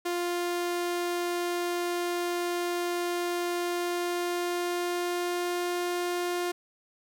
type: tone with pitch glide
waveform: sawtooth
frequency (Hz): 350.1 to 352.9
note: F4 to F4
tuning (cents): +4 to +18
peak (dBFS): -24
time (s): 0.05-6.52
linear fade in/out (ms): 10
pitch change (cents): +14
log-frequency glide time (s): 3.58-5.69
effects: 11-bit